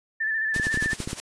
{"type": "tone with vibrato", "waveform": "sine", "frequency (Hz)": 1763, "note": "A6", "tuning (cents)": 3, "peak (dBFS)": -23, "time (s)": [0.2, 0.94], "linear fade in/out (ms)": 10, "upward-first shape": "square", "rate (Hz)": 14, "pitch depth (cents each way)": 28}
{"type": "noise with tremolo", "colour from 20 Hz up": "white", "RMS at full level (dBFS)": -32, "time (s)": [0.54, 1.2], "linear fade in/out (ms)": 0, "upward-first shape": "sine", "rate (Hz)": 11, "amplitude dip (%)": 75}
{"type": "clicks", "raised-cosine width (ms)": 3, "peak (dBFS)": -17, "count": 11, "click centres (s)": [0.563, 0.598, 0.669, 0.743, 0.774, 0.825, 0.86, 0.932, 1.003, 1.075, 1.131]}
{"effects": ["resampled to 22050 Hz"]}